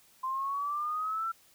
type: exponential sweep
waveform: sine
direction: up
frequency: 1036 to 1356 Hz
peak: -30 dBFS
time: 0.23-1.32 s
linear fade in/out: 10 ms
effects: white hiss -62 dBFS RMS until 1.54 s